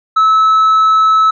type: tone with tanh clipping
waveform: triangle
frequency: 1300 Hz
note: E6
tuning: 24 cents flat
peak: -7 dBFS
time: 0.16-1.31 s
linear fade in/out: 10 ms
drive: 7 dB
effects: none